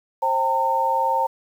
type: tone cluster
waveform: sine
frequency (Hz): 531 / 789 / 910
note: C5 / G5 / A#5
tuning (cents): +25 / +11 / -42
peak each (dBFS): -25 / -27 / -19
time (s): 0.22-1.27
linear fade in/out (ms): 10
effects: 8-bit